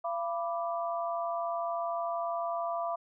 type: chord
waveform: sine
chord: B diminished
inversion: second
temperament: equal with one note detuned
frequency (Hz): 681.7 / 987.8 / 1174.7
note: F5 / B5 / D6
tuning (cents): -42 / 0 / 0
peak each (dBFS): -32 / -38 / -37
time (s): 0.04-2.96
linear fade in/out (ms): 10
effects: none